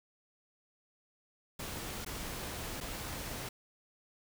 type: noise with dropouts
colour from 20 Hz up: pink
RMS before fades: -41 dBFS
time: 1.59-3.49 s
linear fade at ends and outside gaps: 5 ms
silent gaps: 2.049-2.062 / 2.804-2.809 s
effects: none